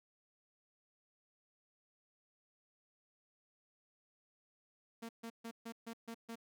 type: tone bursts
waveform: sawtooth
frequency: 229.4 Hz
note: A#3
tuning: 28 cents flat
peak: -40 dBFS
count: 7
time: 5.02-6.357 s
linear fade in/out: 10 ms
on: 71 ms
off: 140 ms
effects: none